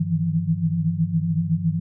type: tone cluster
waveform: sine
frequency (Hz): 99.3 / 156 / 161.9 / 169.7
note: G2 / D#3 / E3 / F3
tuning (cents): +23 / +5 / -31 / -49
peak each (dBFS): -29 / -26 / -24 / -23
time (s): 0-1.8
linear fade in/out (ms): 10
effects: none